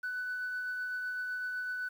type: tone with tremolo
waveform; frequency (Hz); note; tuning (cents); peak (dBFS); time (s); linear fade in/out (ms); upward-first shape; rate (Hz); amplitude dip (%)
sine; 1494; F#6; +16; -31; 0.03-1.89; 10; triangle; 7.9; 30
effects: tanh soft clip ceiling -31 dBFS + 10-bit